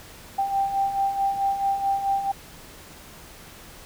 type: beating tone pair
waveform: sine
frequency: 784 / 788.6 Hz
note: G5 / G5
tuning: 0 / +10 cents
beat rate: 4.6 Hz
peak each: -29 / -22 dBFS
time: 0.38-2.32 s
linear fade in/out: 10 ms
effects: pink hiss -45 dBFS RMS until 3.85 s

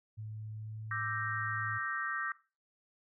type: tone with pitch glide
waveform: sine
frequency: 108.1 to 109.36 Hz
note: A2 to A2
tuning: -30 to -10 cents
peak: -40 dBFS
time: 0.17-1.79 s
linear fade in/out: 20 ms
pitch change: +20 cents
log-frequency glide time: 0.57-0.88 s
type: chord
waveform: sine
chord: E half-diminished seventh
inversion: third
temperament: equal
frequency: 1174.7 / 1318.5 / 1568 / 1864.7 Hz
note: D6 / E6 / G6 / Bb6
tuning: 0 / 0 / 0 / 0 cents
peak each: -40 / -41 / -38 / -39 dBFS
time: 0.91-2.32 s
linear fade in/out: 2 ms
effects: noise-tail reverb RT60 0.3 s tail -17 dB re dry

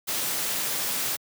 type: noise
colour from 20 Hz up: white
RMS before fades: -28 dBFS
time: 0.07-1.17 s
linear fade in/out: 20 ms
effects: high-pass 100 Hz 12 dB/octave

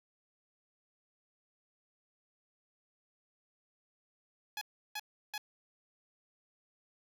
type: tone bursts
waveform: 10% pulse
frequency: 841 Hz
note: G#5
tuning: 22 cents sharp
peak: -29 dBFS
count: 3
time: 4.57-5.379 s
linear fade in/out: 2 ms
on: 43 ms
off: 340 ms
effects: none

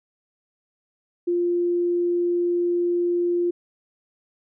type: tone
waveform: sine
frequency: 349.2 Hz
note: F4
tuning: in tune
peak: -19 dBFS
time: 1.27-3.51 s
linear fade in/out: 10 ms
effects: none

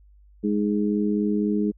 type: harmonic tone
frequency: 103.9 Hz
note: G#2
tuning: 1 cent sharp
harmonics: 2 / 3 / 4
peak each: -22 / -26 / -28 dBFS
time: 0.43-1.72 s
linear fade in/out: 20 ms
effects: added 50 Hz sine -50 dBFS peak until 1.77 s

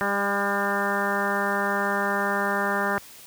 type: harmonic tone with a mistuned harmonic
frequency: 200 Hz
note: G3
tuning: 35 cents sharp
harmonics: 1 / 2 / 3 / 4 / 5 / 6 / 7 / 8 / 9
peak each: -31 / -31 / -31 / -31 / -31 / -31 / -31 / -31 / -31 dBFS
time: 0.01-2.98 s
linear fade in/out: 0 ms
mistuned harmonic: 7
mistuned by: +22 cents
effects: white hiss -46 dBFS RMS until 3.26 s + high-pass 60 Hz 12 dB/octave

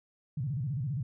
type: tone with vibrato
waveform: sine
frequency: 133.5 Hz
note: C3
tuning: 35 cents sharp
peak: -30 dBFS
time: 0.37-1.03 s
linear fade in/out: 5 ms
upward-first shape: square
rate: 15 Hz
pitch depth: 210 cents each way
effects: none

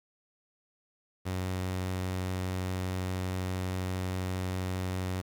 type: tone with vibrato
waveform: sawtooth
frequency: 92.5 Hz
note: F#2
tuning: in tune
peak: -27 dBFS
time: 1.25-5.22 s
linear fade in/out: 20 ms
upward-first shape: triangle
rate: 4.9 Hz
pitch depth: 8 cents each way
effects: 9-bit

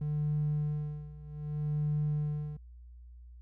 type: tone with tremolo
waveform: triangle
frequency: 149.6 Hz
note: D3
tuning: 32 cents sharp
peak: -24 dBFS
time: 0.01-2.57 s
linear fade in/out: 5 ms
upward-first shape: sine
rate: 0.64 Hz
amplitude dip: 90%
effects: tanh soft clip ceiling -24 dBFS + added 60 Hz sine -48 dBFS peak until 3.41 s

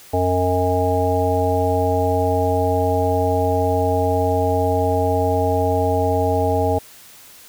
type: harmonic tone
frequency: 91 Hz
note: F#2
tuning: 28 cents flat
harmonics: 1 / 3 / 5 / 7 / 9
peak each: -21 / -25 / -21 / -22 / -22 dBFS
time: 0.13-6.79 s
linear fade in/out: 10 ms
effects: white hiss -44 dBFS RMS until 7.48 s

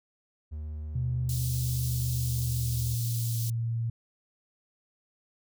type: tone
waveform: triangle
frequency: 76.3 Hz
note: D#2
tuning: 33 cents flat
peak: -32 dBFS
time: 0.51-2.96 s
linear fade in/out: 20 ms
type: tone with pitch glide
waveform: sine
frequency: 124.4 to 115.4 Hz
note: B2 to A#2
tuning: +13 to -17 cents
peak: -27 dBFS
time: 0.95-3.9 s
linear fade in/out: 5 ms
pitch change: -130 cents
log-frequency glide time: 1.94-3.38 s
type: high-pass noise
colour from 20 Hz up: white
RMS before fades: -38 dBFS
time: 1.29-3.5 s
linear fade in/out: 2 ms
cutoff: 3900 Hz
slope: 24 dB/octave
effects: none

